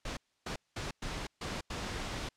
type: noise bursts at uneven times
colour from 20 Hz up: pink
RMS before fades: -38 dBFS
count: 6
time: 0.05-0.17 / 0.46-0.56 / 0.76-0.91 / 1.02-1.27 / 1.41-1.61 / 1.7-2.29 s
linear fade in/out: 5 ms
effects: white hiss -75 dBFS RMS until 2.36 s + low-pass 6000 Hz 12 dB/octave